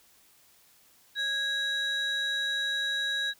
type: tone pair together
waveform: sine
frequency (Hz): 1648 / 3863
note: G#6 / B7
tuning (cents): -14 / -39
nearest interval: octave + minor third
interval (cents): 1475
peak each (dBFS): -28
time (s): 1.15-3.34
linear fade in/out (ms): 50
effects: tanh soft clip ceiling -24 dBFS + white hiss -61 dBFS RMS until 3.39 s